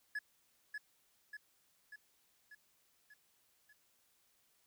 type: tone with echo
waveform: triangle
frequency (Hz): 1700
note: G#6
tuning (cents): +40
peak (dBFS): -35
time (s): 0.15-0.19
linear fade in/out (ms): 5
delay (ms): 590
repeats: 6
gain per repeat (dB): -4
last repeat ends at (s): 3.73
effects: white hiss -74 dBFS RMS until 4.66 s

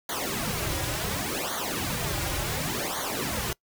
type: noise with flanger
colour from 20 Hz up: pink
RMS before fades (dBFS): -30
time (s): 0.09-3.53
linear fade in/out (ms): 2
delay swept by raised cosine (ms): 0.38 to 4.58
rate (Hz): 0.69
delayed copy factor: -0.95
effects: noise-tail reverb RT60 0.1 s tail -24 dB re dry

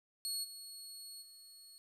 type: tone with level steps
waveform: 25% pulse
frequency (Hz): 4347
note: C#8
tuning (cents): -35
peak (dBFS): -32 / -43 / -50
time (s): 0.25-1.78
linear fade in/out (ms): 0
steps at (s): 0.43 / 1.21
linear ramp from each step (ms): 20
effects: 12-bit

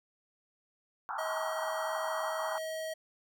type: band-pass noise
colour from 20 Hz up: pink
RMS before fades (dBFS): -37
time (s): 1.09-2.58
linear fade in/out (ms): 0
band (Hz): 760 to 1500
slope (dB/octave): 96
type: tone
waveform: square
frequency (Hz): 637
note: D#5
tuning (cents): +41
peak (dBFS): -36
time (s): 1.18-2.94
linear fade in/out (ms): 10
effects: none

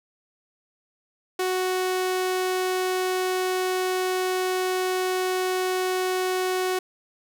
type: tone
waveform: sawtooth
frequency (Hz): 370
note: F#4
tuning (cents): 0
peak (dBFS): -19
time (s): 1.39-6.79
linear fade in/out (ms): 5
effects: none

